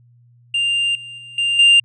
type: tone with level steps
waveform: triangle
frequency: 2794 Hz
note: F7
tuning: in tune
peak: -14 / -30 / -33 / -14 / -6 dBFS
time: 0.54-1.8 s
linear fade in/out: 5 ms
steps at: 0.95 / 1.18 / 1.38 / 1.59 s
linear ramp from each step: 2 ms
effects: added 120 Hz sine -48 dBFS peak until 1.84 s + resampled to 24000 Hz